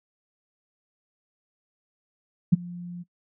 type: tone with ADSR envelope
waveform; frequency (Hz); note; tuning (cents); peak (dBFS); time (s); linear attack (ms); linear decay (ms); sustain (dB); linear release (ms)
sine; 175.4; F3; +8; -10; 2.52-3.04; 13; 20; -24; 26
effects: noise-tail reverb RT60 0.1 s tail -22 dB re dry